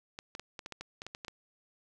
clicks, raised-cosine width 0.2 ms, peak -24 dBFS, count 12, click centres 0.189 / 0.351 / 0.396 / 0.592 / 0.661 / 0.723 / 0.81 / 1.019 / 1.066 / 1.149 / 1.248 / 1.282 s, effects none

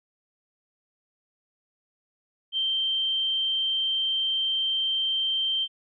sine tone, 3136 Hz, G7, in tune, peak -23 dBFS, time 2.52-5.68 s, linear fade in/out 50 ms, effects none

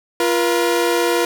sawtooth tone pair together, 345.7 / 479 Hz, F4 / A#4, -18 / +47 cents, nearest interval tritone, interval 565 cents, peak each -14 dBFS, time 0.2-1.25 s, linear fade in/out 2 ms, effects none

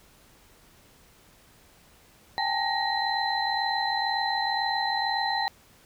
sine tone cluster, 782 / 824 / 891 / 1882 / 4055 Hz, G5 / G#5 / A5 / A#6 / B7, -4 / -14 / +22 / +16 / +45 cents, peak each -31 dBFS, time 2.38-5.48 s, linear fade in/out 0 ms, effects pink hiss -57 dBFS RMS until 5.85 s

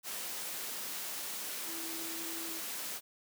sine tone in noise, 328.6 Hz, E4, 5 cents flat, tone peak -45 dBFS, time 1.65-2.61 s, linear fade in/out 50 ms, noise white, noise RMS -40 dBFS, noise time 0.03-3.01 s, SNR -8 dB, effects high-pass 200 Hz 12 dB/octave

